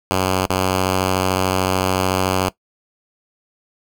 5% pulse tone with dropouts, 93.6 Hz, F#2, 20 cents sharp, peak -5 dBFS, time 0.11-2.49 s, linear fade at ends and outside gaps 0 ms, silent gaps 0.461-0.498 s, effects noise-tail reverb RT60 0.1 s tail -18 dB re dry

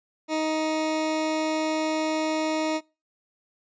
20% pulse tone, 313.3 Hz, D#4, 12 cents sharp, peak -19 dBFS, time 0.28-2.81 s, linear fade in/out 50 ms, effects noise-tail reverb RT60 0.3 s tail -25 dB re dry + resampled to 16000 Hz

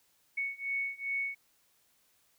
sine beating tone pair, 2217 / 2219.5 Hz, C#7 / C#7, 0 / +2 cents, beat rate 2.5 Hz, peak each -36 / -35 dBFS, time 0.37-1.35 s, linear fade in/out 10 ms, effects white hiss -70 dBFS RMS until 2.38 s

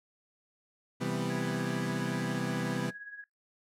30% pulse chord, C major seventh, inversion none, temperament equal, 130.81 / 164.81 / 196 / 246.9 Hz, C3 / E3 / G3 / B3, 0 / 0 / 0 / 0 cents, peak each -34 dBFS, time 1-2.91 s, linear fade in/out 20 ms
sine tone with tremolo, 1661.2 Hz, G#6, in tune, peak -39 dBFS, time 1.3-3.24 s, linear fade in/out 2 ms, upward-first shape triangle, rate 17 Hz, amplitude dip 70%
effects noise-tail reverb RT60 0.2 s tail -23 dB re dry + low-pass 11000 Hz 12 dB/octave

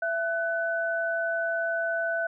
sine tone pair together, 667.7 / 1499 Hz, E5 / F#6, +22 / +22 cents, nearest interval octave + major second, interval 1400 cents, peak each -28 dBFS, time 0.02-2.27 s, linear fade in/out 5 ms, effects none

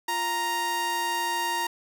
sawtooth tone pair together, 349.2 / 932.3 Hz, F4 / A#5, 0 / 0 cents, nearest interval octave + perfect fourth, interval 1700 cents, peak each -33 / -22 dBFS, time 0.08-1.67 s, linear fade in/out 5 ms, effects none

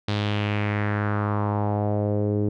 sawtooth tone with low-pass filter sweep, 103.83 Hz, G#2, in tune, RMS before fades -24 dBFS, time 0.08-2.49 s, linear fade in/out 5 ms, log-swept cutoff 4000 to 370 Hz, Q 2.8, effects none

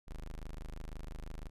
30% pulse tone, 25.96 Hz, G#0, in tune, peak -39 dBFS, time 0.07-1.5 s, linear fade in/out 20 ms, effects resampled to 32000 Hz

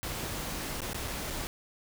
pink noise with dropouts, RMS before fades -36 dBFS, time 0.03-1.47 s, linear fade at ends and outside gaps 0 ms, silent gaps 0.805-0.818 / 0.932-0.945 / 1.077-1.081 / 1.302-1.306 s, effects none

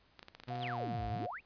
clicks, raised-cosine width 0.2 ms, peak -31 dBFS, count 11, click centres 0.193 / 0.229 / 0.284 / 0.35 / 0.4 / 0.436 / 0.485 / 0.556 / 0.594 / 0.631 / 0.675 s
sawtooth tone with pitch glide, 125.1 to 109.54 Hz, B2 to A2, +23 to -7 cents, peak -36 dBFS, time 0.47-1.27 s, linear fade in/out 20 ms, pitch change -230 cents, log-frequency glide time 0.67-1.07 s
sine tone with tremolo, 714 Hz, F5, 38 cents sharp, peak -38 dBFS, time 0.5-1.31 s, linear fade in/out 5 ms, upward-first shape triangle, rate 9.7 Hz, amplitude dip 30%
sine exponential two-way sweep, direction down then up, 4388 to 49 to 2897 Hz, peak -40 dBFS, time 0.6-1.41 s, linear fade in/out 50 ms, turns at 1.06 s
effects pink hiss -68 dBFS RMS until 1.45 s + resampled to 11025 Hz

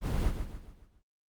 brown noise with echo, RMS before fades -29 dBFS, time 0.01-0.33 s, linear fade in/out 50 ms, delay 140 ms, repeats 5, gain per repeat -7 dB, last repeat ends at 1.03 s, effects Opus 24 kbps

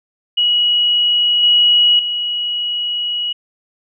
sine tone with level steps, 2913 Hz, F#7, 28 cents flat, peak -11 / -8 / -17 dBFS, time 0.37-3.33 s, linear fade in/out 10 ms, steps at 1.43 / 1.99 s, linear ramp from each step 2 ms, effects none

